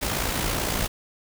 pink noise with amplitude modulation, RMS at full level -24 dBFS, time 0.01-0.88 s, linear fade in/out 20 ms, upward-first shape sine, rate 57.9 Hz, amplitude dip 50%, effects none

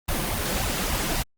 pink noise with flanger, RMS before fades -26 dBFS, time 0.08-1.23 s, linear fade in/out 10 ms, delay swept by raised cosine 1 to 6 ms, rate 3.6 Hz, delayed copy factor +1, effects Opus 32 kbps

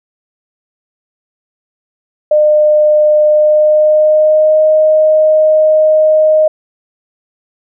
sine tone with pitch glide, 605 to 620.9 Hz, D#5 to D#5, -49 to -4 cents, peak -5 dBFS, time 2.31-6.48 s, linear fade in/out 5 ms, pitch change +45 cents, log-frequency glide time 3.28-4.62 s, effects none

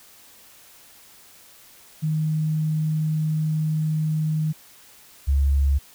sine tone pair in turn, 155.56 / 69.51 Hz, D#3 / C#2, 0 / +5 cents, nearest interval octave + major second, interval 1395 cents, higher first, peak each -20 / -16 dBFS, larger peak second, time 2.02-4.53 / 5.27-5.79 s, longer first, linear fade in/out 20 ms, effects white hiss -50 dBFS RMS until 5.94 s

